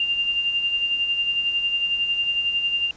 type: tone with tremolo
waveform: sine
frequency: 2794 Hz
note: F7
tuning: in tune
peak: -18 dBFS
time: 0-2.91 s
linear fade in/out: 2 ms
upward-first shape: sine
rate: 11 Hz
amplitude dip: 50%
effects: pink hiss -49 dBFS RMS until 2.96 s + resampled to 16000 Hz